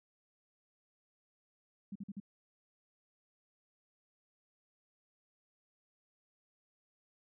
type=tone bursts; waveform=sine; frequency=199.8 Hz; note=G3; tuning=33 cents sharp; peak=-40 dBFS; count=4; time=1.92-2.201 s; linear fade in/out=5 ms; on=35 ms; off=47 ms; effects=none